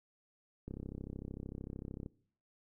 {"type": "click train", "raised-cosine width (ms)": 3, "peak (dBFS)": -30, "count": 47, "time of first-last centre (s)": [0.68, 2.061], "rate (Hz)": 33.3, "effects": ["noise-tail reverb RT60 0.6 s tail -22 dB re dry"]}